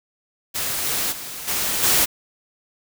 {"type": "noise with level steps", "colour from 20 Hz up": "white", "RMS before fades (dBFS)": [-25, -23, -33, -23, -17], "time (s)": [0.54, 2.06], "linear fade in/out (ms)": 20, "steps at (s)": [0.84, 1.11, 1.47, 1.82], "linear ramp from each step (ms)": 20, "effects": []}